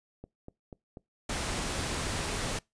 click train, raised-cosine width 2 ms, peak -30 dBFS, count 4, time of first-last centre 0.24-0.972 s, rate 4.1 Hz
pink noise, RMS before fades -33 dBFS, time 1.29-2.59 s, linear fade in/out 5 ms
effects noise-tail reverb RT60 0.2 s tail -24 dB re dry + resampled to 22050 Hz

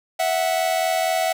45% pulse tone pair together, 655.8 / 740 Hz, E5 / F#5, -9 / 0 cents, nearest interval major second, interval 209 cents, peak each -22 dBFS, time 0.19-1.33 s, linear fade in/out 10 ms, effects none

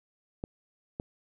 clicks, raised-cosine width 2 ms, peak -21 dBFS, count 2, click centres 0.439 / 0.999 s, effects none

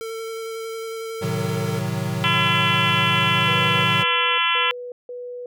square tone with vibrato, 450 Hz, A4, 39 cents sharp, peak -29 dBFS, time 0.01-1.79 s, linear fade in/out 0 ms, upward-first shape square, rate 11 Hz, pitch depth 9 cents each way
square chord, A diminished seventh, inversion none, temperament equal, 110 / 130.81 / 155.56 / 185 Hz, A2 / C3 / Eb3 / Gb3, 0 / 0 / 0 / 0 cents, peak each -29 dBFS, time 1.21-4.04 s, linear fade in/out 20 ms
harmonic tone, 338.1 Hz, E4, 44 cents sharp, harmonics 3 / 4 / 5 / 6 / 7 / 8 / 9 / 10, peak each -24 / -25 / -29 / -28 / -27 / -24 / -24 / -28 dBFS, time 2.24-4.71 s, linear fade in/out 0 ms
sine tone bursts, 491 Hz, B4, 10 cents flat, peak -30 dBFS, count 4, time 3.47-5.46 s, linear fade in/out 2 ms, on 370 ms, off 170 ms
effects none

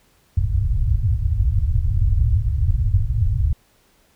white low-pass noise, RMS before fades -18 dBFS, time 0.37-3.53 s, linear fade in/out 5 ms, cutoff 110 Hz, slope 48 dB/octave, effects pink hiss -59 dBFS RMS until 4.15 s

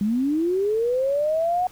sine linear sweep, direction up, 196 to 740 Hz, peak -19 dBFS, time 0.01-1.67 s, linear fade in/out 2 ms, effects pink hiss -49 dBFS RMS until 1.71 s

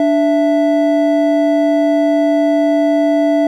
triangle tone pair together, 293.7 / 662 Hz, D4 / E5, 0 / +7 cents, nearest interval octave + major second, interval 1407 cents, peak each -11 dBFS, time 0-3.47 s, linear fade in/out 2 ms, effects none

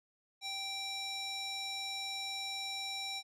square tone with band-pass filter, 782 Hz, G5, 4 cents flat, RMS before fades -40 dBFS, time 0.41-3.23 s, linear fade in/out 50 ms, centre 4400 Hz, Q 2, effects none

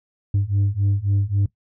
sine beating tone pair, 98 / 101.7 Hz, G2 / G#2, 0 / -36 cents, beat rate 3.7 Hz, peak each -19 / -18 dBFS, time 0.34-1.46 s, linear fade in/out 5 ms, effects noise-tail reverb RT60 0.1 s tail -19 dB re dry + tanh soft clip ceiling -14 dBFS

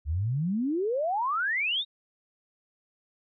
sine exponential sweep, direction up, 69.4 to 3836 Hz, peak -25 dBFS, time 0.05-1.85 s, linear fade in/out 50 ms, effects none

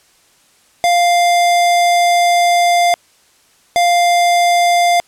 square tone pair in turn, 698.5 / 698.5 Hz, F5 / F5, 0 / 0 cents, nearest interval unison, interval 0 cents, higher neither, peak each -10 dBFS, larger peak neither, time 0.84-2.94 / 3.76-5 s, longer first, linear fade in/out 0 ms, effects white hiss -52 dBFS RMS until 5.07 s + low-pass 10000 Hz 12 dB/octave

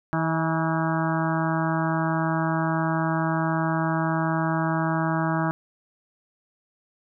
harmonic tone with a mistuned harmonic, 161.4 Hz, E3, 36 cents flat, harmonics 1 / 2 / 4 / 5 / 6 / 7 / 8 / 9 / 10, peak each -25 / -28 / -31 / -32 / -33 / -33 / -34 / -35 / -35 dBFS, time 0.13-5.51 s, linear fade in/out 0 ms, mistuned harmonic 5, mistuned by +40 cents, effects none

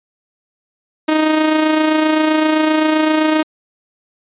sawtooth tone with amplitude modulation, 311.1 Hz, D#4, in tune, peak -6 dBFS, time 1.08-3.43 s, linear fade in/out 10 ms, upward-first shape sine, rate 27.7 Hz, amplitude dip 40%, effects resampled to 8000 Hz

